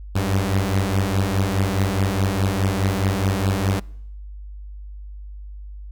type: beating tone pair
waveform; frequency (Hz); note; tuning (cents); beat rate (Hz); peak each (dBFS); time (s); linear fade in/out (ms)
sawtooth; 95.1 / 99.9; F#2 / G2; +48 / +33; 4.8; -17 / -18; 0.15-3.8; 10
effects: noise-tail reverb RT60 0.8 s tail -26 dB re dry + added 50 Hz sine -33 dBFS peak until 5.91 s